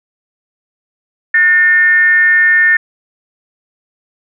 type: tone with frequency modulation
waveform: sine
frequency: 1800 Hz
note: A6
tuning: 39 cents sharp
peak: -6 dBFS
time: 1.34-2.77 s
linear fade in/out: 5 ms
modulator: 348 Hz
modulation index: 0.4
effects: none